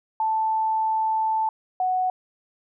sine tone pair in turn, 880 / 740 Hz, A5 / F#5, 0 / 0 cents, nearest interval minor third, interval 300 cents, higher first, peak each -20 dBFS, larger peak neither, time 0.2-1.49 / 1.8-2.1 s, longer first, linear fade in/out 2 ms, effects none

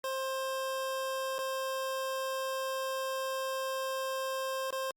25% pulse tone with dropouts, 529 Hz, C5, 19 cents sharp, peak -29 dBFS, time 0.04-4.91 s, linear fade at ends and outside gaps 1 ms, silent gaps 1.383-1.389 / 4.706-4.726 s, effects Opus 48 kbps

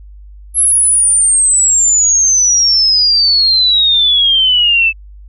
sine exponential sweep, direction down, 11175 to 2617 Hz, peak -7 dBFS, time 0.54-4.93 s, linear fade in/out 50 ms, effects added 50 Hz sine -32 dBFS peak until 5.28 s

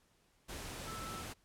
sine tone in noise, 1318.5 Hz, E6, in tune, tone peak -45 dBFS, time 0.86-1.23 s, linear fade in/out 20 ms, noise pink, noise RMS -45 dBFS, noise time 0.48-1.34 s, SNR -3 dB, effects pink hiss -72 dBFS RMS until 1.44 s + low-pass 12000 Hz 12 dB/octave

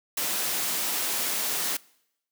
white noise, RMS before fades -28 dBFS, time 0.17-1.77 s, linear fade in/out 5 ms, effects noise-tail reverb RT60 0.8 s tail -24 dB re dry + high-pass 200 Hz 12 dB/octave

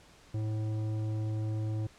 sine tone with tanh clipping, 108.4 Hz, A2, 25 cents flat, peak -32 dBFS, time 0.34-1.87 s, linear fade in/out 5 ms, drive 12 dB, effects pink hiss -58 dBFS RMS until 1.98 s + low-pass 8000 Hz 12 dB/octave

